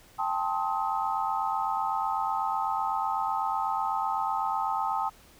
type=chord; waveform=sine; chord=A half-diminished seventh; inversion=third; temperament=just; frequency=792 / 880 / 1056 / 1267.2 Hz; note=G5 / A5 / C6 / Eb6; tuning=+18 / 0 / +16 / +31 cents; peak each=-31 / -30 / -35 / -32 dBFS; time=0.18-5.1 s; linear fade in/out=20 ms; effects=pink hiss -56 dBFS RMS until 5.39 s